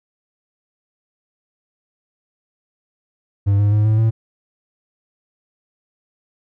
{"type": "tone with pitch steps", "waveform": "triangle", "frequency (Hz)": [100, 102.81, 105.7, 108.67, 111.73], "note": ["G2", "G#2", "G#2", "A2", "A2"], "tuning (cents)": [35, -17, 31, -21, 27], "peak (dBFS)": -10, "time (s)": [3.46, 4.11], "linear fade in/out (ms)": 20, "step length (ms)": 130, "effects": []}